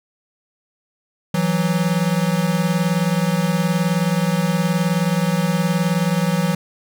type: beating tone pair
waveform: square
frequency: 164.81 / 183.81 Hz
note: E3 / F#3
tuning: 0 / -11 cents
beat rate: 19 Hz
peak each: -20 dBFS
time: 1.34-6.55 s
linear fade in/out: 5 ms
effects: none